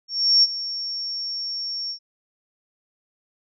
sine tone with ADSR envelope, 5490 Hz, F8, 31 cents flat, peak -11 dBFS, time 0.08-1.99 s, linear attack 350 ms, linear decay 34 ms, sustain -15 dB, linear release 88 ms, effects none

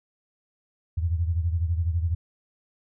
sine beating tone pair, 82.41 / 94.41 Hz, E2 / F#2, 0 / +35 cents, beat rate 12 Hz, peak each -23 / -29 dBFS, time 0.97-2.15 s, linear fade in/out 10 ms, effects none

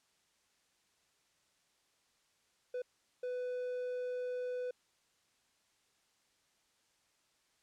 triangle tone bursts at uneven times, 498.1 Hz, B4, 15 cents sharp, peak -34 dBFS, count 2, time 2.74-2.82 / 3.23-4.71 s, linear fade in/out 5 ms, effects white hiss -74 dBFS RMS until 7.62 s + low-pass 8000 Hz 12 dB/octave

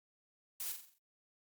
blue noise with echo, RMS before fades -40 dBFS, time 0.6-0.72 s, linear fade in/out 2 ms, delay 44 ms, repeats 6, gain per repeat -6 dB, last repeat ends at 0.984 s, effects Opus 48 kbps

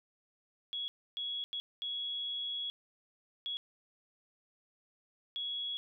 sine tone bursts at uneven times, 3346 Hz, G#7, 12 cents sharp, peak -35 dBFS, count 6, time 0.73-0.88 / 1.17-1.44 / 1.53-1.6 / 1.82-2.7 / 3.46-3.57 / 5.36-5.77 s, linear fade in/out 0 ms, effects none

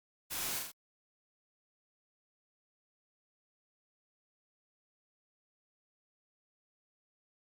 white noise with echo, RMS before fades -39 dBFS, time 0.3-0.6 s, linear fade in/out 20 ms, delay 40 ms, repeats 3, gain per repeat -3 dB, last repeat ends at 0.72 s, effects Opus 48 kbps

